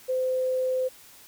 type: tone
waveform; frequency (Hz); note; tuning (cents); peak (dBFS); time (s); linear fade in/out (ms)
sine; 514; C5; -31; -23; 0.08-0.89; 20
effects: white hiss -51 dBFS RMS until 1.27 s